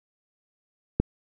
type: click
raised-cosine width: 3 ms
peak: -7 dBFS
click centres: 1 s
effects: none